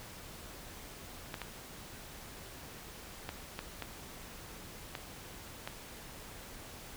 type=clicks; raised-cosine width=0.3 ms; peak=-22 dBFS; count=7; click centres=1.342 / 1.417 / 3.291 / 3.591 / 3.823 / 4.952 / 5.675 s; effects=pink hiss -49 dBFS RMS until 6.96 s